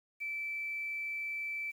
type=tone with quantisation; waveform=sine; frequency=2323 Hz; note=D7; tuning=20 cents flat; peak=-35 dBFS; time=0.2-1.72 s; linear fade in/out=20 ms; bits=10; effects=none